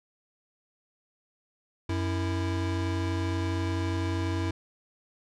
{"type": "tone pair together", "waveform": "square", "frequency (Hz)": [92.49, 329.6], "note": ["F#2", "E4"], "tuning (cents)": [0, 0], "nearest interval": "octave + minor seventh", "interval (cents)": 2200, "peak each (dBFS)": [-29, -33], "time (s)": [1.89, 4.51], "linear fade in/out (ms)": 5, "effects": ["low-pass 6000 Hz 12 dB/octave"]}